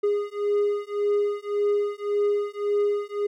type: beating tone pair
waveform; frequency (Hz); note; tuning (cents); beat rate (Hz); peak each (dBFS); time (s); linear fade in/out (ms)
triangle; 410 / 411.8; G#4 / G#4; -22 / -15; 1.8; -23; 0.03-3.27; 10
effects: none